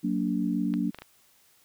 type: chord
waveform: sine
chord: Gb augmented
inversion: none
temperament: just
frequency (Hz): 185 / 231.2 / 289.1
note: Gb3 / Bb3 / D4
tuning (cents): 0 / -14 / -27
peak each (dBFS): -29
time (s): 0.03-0.91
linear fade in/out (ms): 20
type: clicks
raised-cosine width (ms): 0.3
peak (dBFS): -25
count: 4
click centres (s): 0.739 / 0.946 / 0.987 / 1.02
effects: white hiss -62 dBFS RMS until 1.64 s